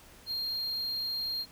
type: tone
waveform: triangle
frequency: 4212 Hz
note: C8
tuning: 11 cents sharp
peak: -30 dBFS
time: 0.26-1.46 s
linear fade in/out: 50 ms
effects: pink hiss -55 dBFS RMS until 1.51 s